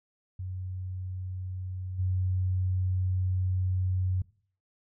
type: tone with level steps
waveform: sine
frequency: 92.5 Hz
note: F#2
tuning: in tune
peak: -33 / -25 dBFS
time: 0.39-4.22 s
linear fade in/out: 5 ms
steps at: 1.98 s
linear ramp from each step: 20 ms
effects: noise-tail reverb RT60 0.5 s tail -21 dB re dry